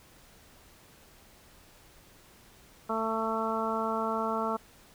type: harmonic tone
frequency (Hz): 222.8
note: A3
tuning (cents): +22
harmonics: 1 / 2 / 3 / 4 / 5 / 6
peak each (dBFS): -35 / -35 / -35 / -35 / -35 / -35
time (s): 2.89-4.57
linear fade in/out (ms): 10
effects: pink hiss -57 dBFS RMS until 4.94 s